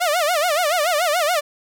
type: tone with vibrato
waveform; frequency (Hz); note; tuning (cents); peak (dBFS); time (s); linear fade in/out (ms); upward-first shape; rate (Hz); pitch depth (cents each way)
sawtooth; 653; E5; -17; -13; 0-1.41; 20; sine; 7; 200
effects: none